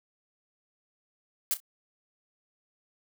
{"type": "noise with echo", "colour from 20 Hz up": "blue", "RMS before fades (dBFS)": -27, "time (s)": [1.51, 1.54], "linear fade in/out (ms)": 0, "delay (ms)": 31, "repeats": 2, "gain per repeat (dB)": -14, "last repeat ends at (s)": 1.602, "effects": []}